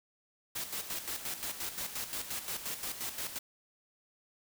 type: noise with tremolo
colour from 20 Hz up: white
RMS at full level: -37 dBFS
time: 0.55-3.39 s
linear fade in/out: 10 ms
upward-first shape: square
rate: 5.7 Hz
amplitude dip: 60%
effects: none